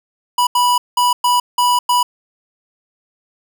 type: tone bursts at uneven times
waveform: square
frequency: 981 Hz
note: B5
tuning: 12 cents flat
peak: -12 dBFS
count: 6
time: 0.38-0.47 / 0.55-0.78 / 0.97-1.13 / 1.24-1.4 / 1.58-1.79 / 1.89-2.03 s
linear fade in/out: 5 ms
effects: none